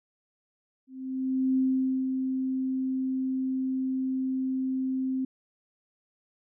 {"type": "tone with ADSR envelope", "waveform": "sine", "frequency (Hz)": 261.6, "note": "C4", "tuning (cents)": 0, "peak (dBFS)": -21, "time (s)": [0.87, 5.25], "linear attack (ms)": 700, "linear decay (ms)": 490, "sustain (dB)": -5, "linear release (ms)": 5, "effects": []}